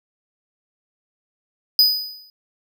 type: tone with exponential decay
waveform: square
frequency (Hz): 4978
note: D#8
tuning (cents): 0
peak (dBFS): -9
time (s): 1.79-2.3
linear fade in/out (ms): 1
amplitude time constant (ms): 110
effects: none